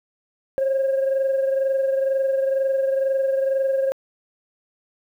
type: tone pair together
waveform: sine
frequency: 536 / 558.1 Hz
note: C5 / C#5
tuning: +42 / +12 cents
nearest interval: minor second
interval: 70 cents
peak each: -17 / -26 dBFS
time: 0.58-3.92 s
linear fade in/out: 0 ms
effects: tanh soft clip ceiling -15 dBFS + 9-bit